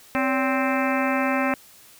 harmonic tone with a mistuned harmonic, 261.8 Hz, C4, 1 cent sharp, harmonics 1 / 2 / 3 / 4 / 5 / 6 / 7 / 8 / 9 / 10, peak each -24 / -27 / -29 / -30 / -31 / -32 / -32 / -33 / -34 / -34 dBFS, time 0.15-1.54 s, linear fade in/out 0 ms, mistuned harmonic 2, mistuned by +140 cents, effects white hiss -50 dBFS RMS until 1.99 s

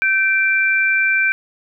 sine tone pair together, 1546 / 2355 Hz, G6 / D7, -24 / +4 cents, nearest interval perfect fifth, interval 728 cents, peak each -16 dBFS, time 0.02-1.32 s, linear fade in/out 0 ms, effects none

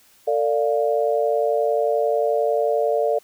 sine chord, D minor, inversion second, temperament equal with one note detuned, 450 / 587.3 / 698.5 Hz, A4 / D5 / F5, +39 / 0 / 0 cents, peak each -21 / -21 / -24 dBFS, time 0.27-3.19 s, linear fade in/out 10 ms, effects white hiss -55 dBFS RMS until 3.23 s

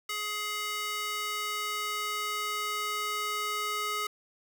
square tone with high-pass filter sweep, 420 Hz, G#4, 19 cents sharp, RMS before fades -33 dBFS, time 0.09-4.07 s, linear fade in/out 5 ms, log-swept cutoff 1700 to 1100 Hz, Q 1.2, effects none

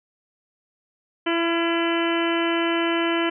harmonic tone with a mistuned harmonic, 335.4 Hz, E4, 30 cents sharp, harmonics 1 / 2 / 3 / 4 / 5 / 6 / 7 / 8 / 9, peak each -22 / -29 / -30 / -31 / -31 / -33 / -33 / -35 / -31 dBFS, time 1.26-3.3 s, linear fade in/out 10 ms, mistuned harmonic 4, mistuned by +26 cents, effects none

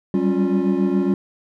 triangle tone cluster, 190.9 / 198.1 / 277 / 354.4 Hz, G3 / G3 / C#4 / F4, -46 / +18 / -1 / +25 cents, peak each -20 dBFS, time 0.14-1.14 s, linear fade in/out 2 ms, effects none

